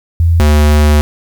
sine / square tone pair in turn, 83.9 / 74.75 Hz, E2 / D2, +31 / +31 cents, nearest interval major second, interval 200 cents, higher first, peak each -6 dBFS, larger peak neither, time 0.2-0.4 / 0.4-1.01 s, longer second, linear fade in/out 0 ms, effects 7-bit

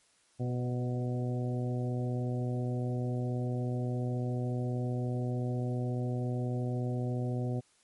harmonic tone with a mistuned harmonic, 123.47 Hz, B2, in tune, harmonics 1 / 2 / 3 / 4 / 5 / 6, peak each -31 / -37 / -41 / -43 / -45 / -47 dBFS, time 0.39-7.61 s, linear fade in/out 20 ms, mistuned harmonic 4, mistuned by +20 cents, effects white hiss -67 dBFS RMS until 7.83 s + MP3 48 kbps

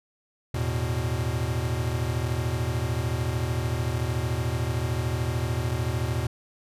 square chord, E suspended fourth, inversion none, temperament equal, 82.41 / 110 / 123.47 Hz, E2 / A2 / B2, 0 / 0 / 0 cents, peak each -31 / -31 / -29 dBFS, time 0.54-6.27 s, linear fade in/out 5 ms, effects resampled to 32000 Hz

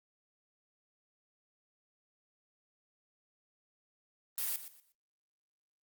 blue noise with echo, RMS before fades -35 dBFS, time 4.38-4.56 s, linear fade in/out 0 ms, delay 120 ms, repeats 3, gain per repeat -12 dB, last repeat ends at 4.92 s, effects noise-tail reverb RT60 0.2 s tail -20 dB re dry + Opus 32 kbps

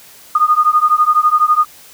sine beating tone pair, 1222 / 1234 Hz, D#6 / D#6, -32 / -15 cents, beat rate 12 Hz, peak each -12 dBFS, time 0.35-1.65 s, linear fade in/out 5 ms, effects white hiss -41 dBFS RMS until 1.93 s

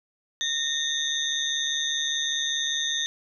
sine tone cluster, 1839 / 3523 / 3668 / 6220 Hz, A#6 / A7 / A#7 / G8, -24 / +1 / -29 / -14 cents, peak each -32 / -32 / -27 / -32 dBFS, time 0.41-3.06 s, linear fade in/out 0 ms, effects none

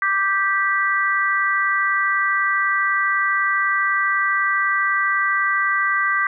sine chord, G major, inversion second, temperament just, 1176 / 1568 / 1960 Hz, D6 / G6 / B6, +2 / 0 / -14 cents, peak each -21 dBFS, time 0.02-6.27 s, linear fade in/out 2 ms, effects none

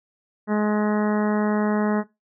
harmonic tone, 210.6 Hz, G#3, 24 cents sharp, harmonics 1 / 2 / 3 / 4 / 5 / 6 / 7 / 8 / 9, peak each -20 / -26 / -30 / -32 / -34 / -36 / -37 / -38 / -39 dBFS, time 0.47-2.04 s, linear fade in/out 50 ms, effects noise-tail reverb RT60 0.2 s tail -18 dB re dry

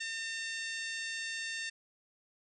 harmonic tone, 905 Hz, A5, 48 cents sharp, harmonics 2 / 3 / 4 / 5 / 6 / 7 / 8 / 9, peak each -39 / -43 / -45 / -47 / -49 / -50 / -51 / -52 dBFS, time 0-1.7 s, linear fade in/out 10 ms, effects none

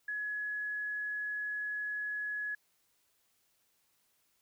sine tone, 1689 Hz, G#6, 29 cents sharp, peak -34 dBFS, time 0.08-2.55 s, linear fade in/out 5 ms, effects white hiss -74 dBFS RMS until 4.41 s

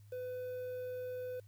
triangle tone with quantisation, 502 Hz, B4, 28 cents sharp, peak -37 dBFS, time 0.12-1.4 s, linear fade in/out 5 ms, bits 10, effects added 103 Hz sine -55 dBFS peak until 1.47 s + white hiss -73 dBFS RMS until 1.47 s

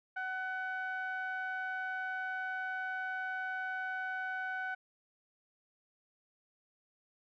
sawtooth tone with low-pass filter, 750 Hz, F#5, 23 cents sharp, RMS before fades -38 dBFS, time 0.16-4.75 s, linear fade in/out 10 ms, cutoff 1700 Hz, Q 7.7, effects none

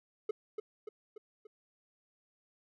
triangle tone with echo, 426.3 Hz, G#4, 45 cents sharp, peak -28 dBFS, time 0.29-0.31 s, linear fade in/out 5 ms, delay 290 ms, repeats 4, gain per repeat -5 dB, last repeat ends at 1.47 s, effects none

